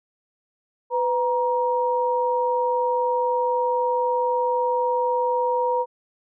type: tone pair together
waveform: sine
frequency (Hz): 500.1 / 944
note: B4 / A#5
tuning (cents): +22 / +22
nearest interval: major seventh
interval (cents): 1100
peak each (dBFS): -22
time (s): 0.9-5.86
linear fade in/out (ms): 50
effects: none